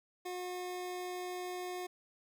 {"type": "tone", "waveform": "25% pulse", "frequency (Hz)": 361.3, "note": "F#4", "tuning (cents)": -41, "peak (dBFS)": -35, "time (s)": [0.25, 1.87], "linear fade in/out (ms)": 10, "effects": []}